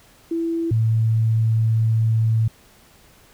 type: tone pair in turn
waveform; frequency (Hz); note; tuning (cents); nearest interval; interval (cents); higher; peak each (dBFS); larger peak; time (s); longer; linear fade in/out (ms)
sine; 332.2 / 111.92; E4 / A2; +13 / +30; octave + perfect fifth; 1883; first; -20 / -15; second; 0.31-0.71 / 0.71-2.48; second; 5
effects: pink hiss -52 dBFS RMS until 3.33 s

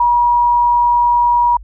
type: tone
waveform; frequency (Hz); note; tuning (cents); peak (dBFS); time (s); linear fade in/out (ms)
sine; 960; B5; -49; -9; 0-1.57; 5
effects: added 50 Hz sine -32 dBFS peak until 1.63 s

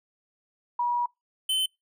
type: tone pair in turn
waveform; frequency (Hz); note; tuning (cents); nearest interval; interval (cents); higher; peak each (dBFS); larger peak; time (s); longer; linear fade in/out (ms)
sine / square; 964 / 3061; B5 / G7; -42 / -42; octave + minor sixth; 2000; second; -23 / -24; first; 0.79-1.06 / 1.49-1.66; first; 5
effects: noise-tail reverb RT60 0.2 s tail -26 dB re dry

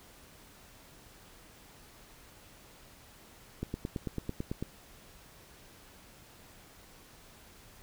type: click train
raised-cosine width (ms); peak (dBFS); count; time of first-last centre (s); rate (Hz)
3; -21; 10; 3.63-4.626; 9.04
effects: pink hiss -56 dBFS RMS until 7.82 s

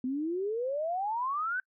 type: exponential sweep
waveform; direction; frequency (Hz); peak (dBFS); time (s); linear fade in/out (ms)
sine; up; 247.8 to 1553; -29; 0.04-1.6; 2
effects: noise-tail reverb RT60 0.1 s tail -26 dB re dry

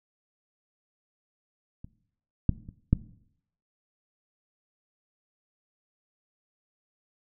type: clicks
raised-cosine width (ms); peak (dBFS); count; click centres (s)
5; -29 / -8 / -29 / -7; 4; 1.845 / 2.493 / 2.689 / 2.93
effects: noise-tail reverb RT60 0.7 s tail -18 dB re dry

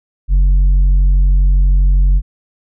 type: tone with tanh clipping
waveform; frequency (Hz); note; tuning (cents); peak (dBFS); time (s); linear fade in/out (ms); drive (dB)
sine; 46.25; F#1; 0; -8; 0.28-2.22; 50; 4
effects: none

